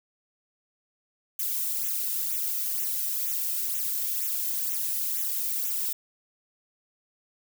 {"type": "noise with flanger", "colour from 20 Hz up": "violet", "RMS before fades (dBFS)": -29, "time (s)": [1.39, 5.93], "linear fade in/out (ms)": 5, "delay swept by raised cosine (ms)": [0.21, 1.81], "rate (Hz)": 2.1, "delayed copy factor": -0.85, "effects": []}